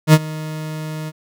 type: tone with ADSR envelope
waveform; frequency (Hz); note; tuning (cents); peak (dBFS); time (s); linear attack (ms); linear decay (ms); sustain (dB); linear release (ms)
40% pulse; 155.56; D#3; 0; -3; 0.07-1.12; 65; 45; -21; 40
effects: none